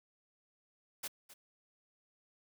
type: noise with echo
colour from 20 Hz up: white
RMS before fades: -40 dBFS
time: 1.03-1.08 s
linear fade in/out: 10 ms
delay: 260 ms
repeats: 1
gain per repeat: -15 dB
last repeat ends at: 1.34 s
effects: high-pass 100 Hz 12 dB/octave